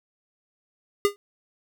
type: tone with exponential decay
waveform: square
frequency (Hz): 406.1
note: G#4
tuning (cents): -39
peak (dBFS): -14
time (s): 1.05-1.16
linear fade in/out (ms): 0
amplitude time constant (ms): 22
effects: none